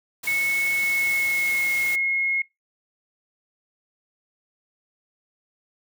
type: noise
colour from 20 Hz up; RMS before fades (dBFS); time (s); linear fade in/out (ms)
white; -34; 0.23-1.96; 10
type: tone with pitch glide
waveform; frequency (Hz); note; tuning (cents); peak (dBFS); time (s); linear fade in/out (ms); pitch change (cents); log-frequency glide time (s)
sine; 2200 to 2161; C#7 to C#7; -14 to -45; -20; 0.27-2.42; 5; -31; 0.77-1.79
effects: noise-tail reverb RT60 0.2 s tail -23 dB re dry